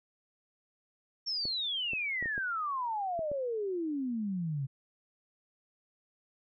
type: exponential sweep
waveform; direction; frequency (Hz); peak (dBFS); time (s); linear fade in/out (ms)
sine; down; 5530 to 130.81; -31; 1.26-4.67; 20
type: clicks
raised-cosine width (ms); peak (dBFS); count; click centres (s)
2; -29; 7; 1.454 / 1.934 / 2.226 / 2.258 / 2.379 / 3.192 / 3.316
effects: none